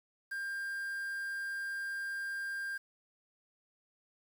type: tone with quantisation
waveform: triangle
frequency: 1595 Hz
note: G6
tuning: 30 cents sharp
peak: -34 dBFS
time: 0.31-2.78 s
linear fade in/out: 10 ms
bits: 9
effects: none